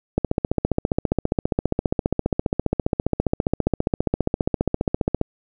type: click train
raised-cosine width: 2 ms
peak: -5 dBFS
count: 76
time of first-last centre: 0.18-5.214 s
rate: 14.9 Hz
effects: none